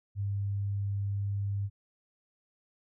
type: tone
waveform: sine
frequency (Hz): 100.1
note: G2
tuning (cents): +37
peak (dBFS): -29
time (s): 0.15-1.7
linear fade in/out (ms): 50
effects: none